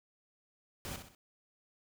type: noise with echo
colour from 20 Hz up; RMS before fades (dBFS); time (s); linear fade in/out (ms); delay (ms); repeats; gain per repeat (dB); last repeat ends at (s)
pink; -42; 0.85-0.96; 0; 63; 3; -7; 1.149
effects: none